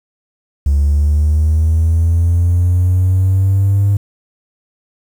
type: linear sweep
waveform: triangle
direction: up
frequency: 70.2 to 101.1 Hz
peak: -6 dBFS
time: 0.66-3.97 s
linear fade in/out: 5 ms
effects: tanh soft clip ceiling -5 dBFS + 7-bit